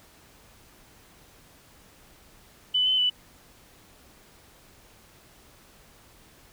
sine tone with pitch steps, 2999 / 3043 / 2978 Hz, F#7 / F#7 / F#7, +23 / +48 / +11 cents, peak -20 dBFS, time 2.74-3.1 s, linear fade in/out 10 ms, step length 120 ms, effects pink hiss -55 dBFS RMS until 6.52 s

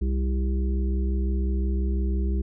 harmonic tone with a mistuned harmonic, 65.8 Hz, C2, 10 cents sharp, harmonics 1 / 3 / 5 / 6, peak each -22 / -32 / -36 / -38 dBFS, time 0.01-2.42 s, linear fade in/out 10 ms, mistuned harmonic 1, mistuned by -45 cents, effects none

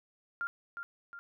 sine tone with echo, 1396.9 Hz, F6, in tune, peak -32 dBFS, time 0.41-0.47 s, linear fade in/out 0 ms, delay 360 ms, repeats 2, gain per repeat -6 dB, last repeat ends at 1.19 s, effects none

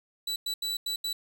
40% pulse tone bursts at uneven times, 3951 Hz, B7, in tune, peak -28 dBFS, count 5, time 0.27-0.36 / 0.46-0.54 / 0.62-0.77 / 0.86-0.96 / 1.04-1.13 s, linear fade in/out 5 ms, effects none

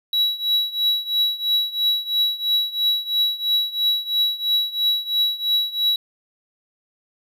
triangle tone with tremolo, 3900 Hz, B7, 23 cents flat, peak -13 dBFS, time 0.13-5.96 s, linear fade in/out 2 ms, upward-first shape triangle, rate 3 Hz, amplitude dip 90%, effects none

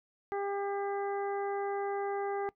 harmonic tone, 400 Hz, G4, 35 cents sharp, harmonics 1 / 2 / 3 / 4 / 5, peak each -34 / -36 / -44 / -48 / -49 dBFS, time 0.32-2.49 s, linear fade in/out 0 ms, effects noise-tail reverb RT60 0.1 s tail -19 dB re dry

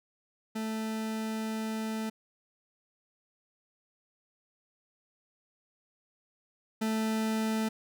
40% pulse tone pair in turn, 220 / 220 Hz, A3 / A3, 0 / 0 cents, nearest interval unison, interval 0 cents, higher neither, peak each -31 / -27 dBFS, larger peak second, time 0.55-2.1 / 6.81-7.69 s, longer first, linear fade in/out 10 ms, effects none

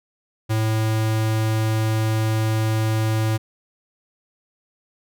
square tone, 110 Hz, A2, in tune, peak -19 dBFS, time 0.49-3.38 s, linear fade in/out 20 ms, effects none

